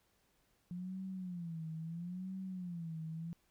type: tone with vibrato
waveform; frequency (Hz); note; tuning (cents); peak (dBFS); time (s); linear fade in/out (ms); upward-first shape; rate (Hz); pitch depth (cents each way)
sine; 174.1; F3; -5; -40; 0.71-3.33; 0; sine; 0.75; 150
effects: pink hiss -75 dBFS RMS until 3.5 s